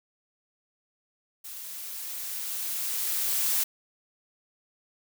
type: noise with level ramp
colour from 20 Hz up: blue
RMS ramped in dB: -41 to -25 dBFS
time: 1.44-3.64 s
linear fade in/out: 10 ms
effects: none